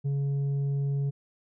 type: tone with tanh clipping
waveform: sine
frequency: 140 Hz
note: C#3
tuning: 18 cents sharp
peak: -26 dBFS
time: 0.04-1.11 s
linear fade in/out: 20 ms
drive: 4 dB
effects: none